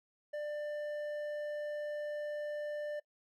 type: tone with hard clipping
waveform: sine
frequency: 594 Hz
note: D5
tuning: 20 cents sharp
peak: -38 dBFS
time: 0.33-3 s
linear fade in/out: 10 ms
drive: 6 dB
effects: noise-tail reverb RT60 0.1 s tail -22 dB re dry